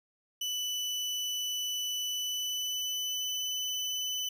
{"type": "tone with pitch glide", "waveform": "30% pulse", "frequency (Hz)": [2982, 3006], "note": ["F#7", "F#7"], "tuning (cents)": [13, 27], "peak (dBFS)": -29, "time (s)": [0.41, 4.29], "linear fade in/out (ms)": 5, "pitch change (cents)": 14, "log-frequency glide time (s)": [2.04, 3.33], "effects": []}